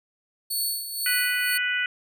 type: tone with tremolo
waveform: 10% pulse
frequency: 4435 Hz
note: C#8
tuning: in tune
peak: -17 dBFS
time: 0.5-1.58 s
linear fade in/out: 10 ms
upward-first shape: sine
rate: 2 Hz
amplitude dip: 65%
type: harmonic tone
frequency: 493.9 Hz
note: B4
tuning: in tune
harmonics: 3 / 4 / 5 / 6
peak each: -26 / -28 / -30 / -32 dBFS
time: 1.06-1.86 s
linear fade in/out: 2 ms
effects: none